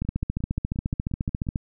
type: two click trains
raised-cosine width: 5 ms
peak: -23 / -13 dBFS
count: 9 / 23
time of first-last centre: 0.05-1.468 / 0.02-1.558 s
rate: 5.64 / 14.3 Hz
effects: none